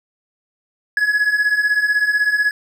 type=beating tone pair; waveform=triangle; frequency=1674 / 1690 Hz; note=G#6 / G#6; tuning=+13 / +30 cents; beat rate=16 Hz; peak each=-18 / -14 dBFS; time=0.97-2.51 s; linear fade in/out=2 ms; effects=none